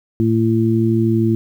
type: harmonic tone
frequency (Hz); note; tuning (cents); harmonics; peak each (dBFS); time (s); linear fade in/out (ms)
112.6; A2; +40; 1 / 2 / 3; -17 / -17 / -17; 0.2-1.35; 0
effects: 8-bit